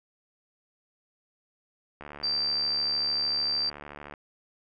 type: click train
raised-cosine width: 0.5 ms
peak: -26 dBFS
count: 157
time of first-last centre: 2.01-4.138 s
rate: 73.3 Hz
type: tone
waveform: sine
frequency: 4683 Hz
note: D8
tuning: 6 cents flat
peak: -25 dBFS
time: 2.23-3.7 s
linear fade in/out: 10 ms
effects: none